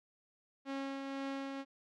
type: tone with tremolo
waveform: sawtooth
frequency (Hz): 273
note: C#4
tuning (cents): -26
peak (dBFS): -33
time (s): 0.65-1.65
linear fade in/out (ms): 50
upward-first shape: triangle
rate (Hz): 2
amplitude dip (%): 35
effects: low-pass 4000 Hz 12 dB/octave